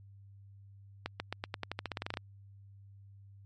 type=accelerating click train; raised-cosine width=0.3 ms; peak=-19 dBFS; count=16; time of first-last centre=1.06-2.172 s; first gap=140 ms; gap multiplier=0.9; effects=added 99 Hz sine -52 dBFS peak until 3.45 s + MP3 48 kbps